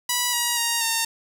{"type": "tone with pitch steps", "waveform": "5% pulse", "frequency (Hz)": [979, 956.6, 934.8, 913.4], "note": ["B5", "A#5", "A#5", "A#5"], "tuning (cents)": [-15, 44, 5, -36], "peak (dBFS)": -9, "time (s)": [0.09, 1.05], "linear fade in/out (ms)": 5, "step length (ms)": 240, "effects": ["7-bit"]}